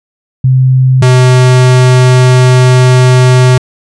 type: tone pair in turn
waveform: sine / square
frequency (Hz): 130 / 127.03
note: C3 / B2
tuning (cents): -11 / +49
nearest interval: unison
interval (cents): 40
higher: first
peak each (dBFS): -3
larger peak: neither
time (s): 0.44-1.02 / 1.02-3.58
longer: second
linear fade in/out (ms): 5
effects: resampled to 22050 Hz